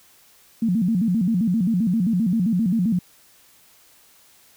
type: tone with vibrato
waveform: sine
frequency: 201.7 Hz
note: G3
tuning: 50 cents sharp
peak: -17 dBFS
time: 0.62-2.99 s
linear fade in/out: 5 ms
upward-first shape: square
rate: 7.6 Hz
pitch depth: 210 cents each way
effects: white hiss -54 dBFS RMS until 4.56 s